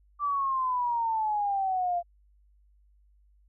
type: exponential sweep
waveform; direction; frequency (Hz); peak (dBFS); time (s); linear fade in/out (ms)
sine; down; 1174.7 to 688; -25; 0.19-2.03; 50
effects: added 50 Hz sine -59 dBFS peak until 3.48 s